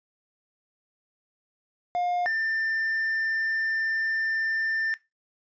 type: tone pair in turn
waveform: triangle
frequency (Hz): 710 / 1789.1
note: F5 / A6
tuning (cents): +28 / +28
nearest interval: octave + major third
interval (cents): 1600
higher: second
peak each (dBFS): -22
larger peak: neither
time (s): 1.95-2.26 / 2.26-4.94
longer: second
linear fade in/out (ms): 0
effects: noise-tail reverb RT60 0.2 s tail -18 dB re dry + resampled to 16000 Hz

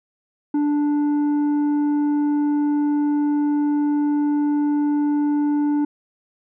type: tone with tanh clipping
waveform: sine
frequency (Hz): 293.3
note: D4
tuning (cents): -2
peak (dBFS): -18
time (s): 0.54-5.85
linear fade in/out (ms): 5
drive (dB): 6
effects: none

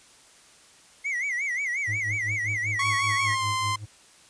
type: tone with vibrato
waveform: triangle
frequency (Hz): 2093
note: C7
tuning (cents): 0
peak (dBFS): -24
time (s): 1.04-3.36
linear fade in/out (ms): 20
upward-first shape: sine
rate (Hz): 5.6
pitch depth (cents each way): 160
type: tone with tremolo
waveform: triangle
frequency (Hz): 105.2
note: G#2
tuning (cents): +23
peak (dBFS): -27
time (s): 1.87-3.86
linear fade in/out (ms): 20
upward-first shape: sine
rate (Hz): 5.1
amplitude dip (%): 85
type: tone with pitch glide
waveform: sawtooth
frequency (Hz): 1108.7 to 1040.4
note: C#6 to C6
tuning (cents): 0 to -10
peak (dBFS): -21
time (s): 2.79-3.76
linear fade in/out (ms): 5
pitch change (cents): -110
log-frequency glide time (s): 3.17-3.45
effects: white hiss -54 dBFS RMS until 4.29 s + resampled to 22050 Hz

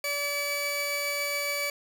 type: tone pair together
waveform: sawtooth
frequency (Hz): 575.3 / 2294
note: D5 / D7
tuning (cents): -36 / -41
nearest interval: 2 octaves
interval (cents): 2395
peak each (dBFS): -29 / -26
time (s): 0.04-1.7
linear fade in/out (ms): 2
effects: none

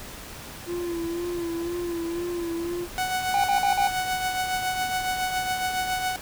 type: tone with vibrato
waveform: triangle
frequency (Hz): 342.3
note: F4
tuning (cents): -35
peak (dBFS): -25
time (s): 0.66-2.88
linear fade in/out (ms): 50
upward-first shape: sine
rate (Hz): 2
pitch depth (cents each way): 41
type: tone with tremolo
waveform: sawtooth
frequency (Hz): 742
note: F#5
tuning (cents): +5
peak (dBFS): -19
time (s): 2.98-6.16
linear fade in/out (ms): 0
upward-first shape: triangle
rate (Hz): 7.2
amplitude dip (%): 50
type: tone bursts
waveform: triangle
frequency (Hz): 799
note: G5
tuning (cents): +33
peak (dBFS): -18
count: 4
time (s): 3.34-3.875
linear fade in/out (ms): 2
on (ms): 100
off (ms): 45
effects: pink hiss -40 dBFS RMS until 6.21 s

